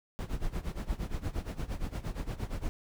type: noise with tremolo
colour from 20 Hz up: brown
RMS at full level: -32 dBFS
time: 0.19-2.69 s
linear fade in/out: 0 ms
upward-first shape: sine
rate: 8.6 Hz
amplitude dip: 85%
effects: none